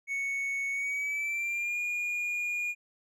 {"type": "tone with pitch glide", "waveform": "triangle", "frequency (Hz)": [2217, 2432], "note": ["C#7", "D#7"], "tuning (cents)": [0, -40], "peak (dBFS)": -28, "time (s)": [0.07, 2.75], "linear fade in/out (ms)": 50, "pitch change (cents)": 160, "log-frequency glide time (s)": [0.71, 1.79], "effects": []}